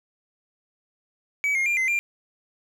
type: tone with pitch steps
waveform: triangle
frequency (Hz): 2280 / 2135 / 2391 / 2062 / 2385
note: C#7 / C7 / D7 / C7 / D7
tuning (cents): +48 / +34 / +30 / -26 / +26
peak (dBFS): -19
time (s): 1.44-1.99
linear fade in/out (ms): 0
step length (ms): 110
effects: none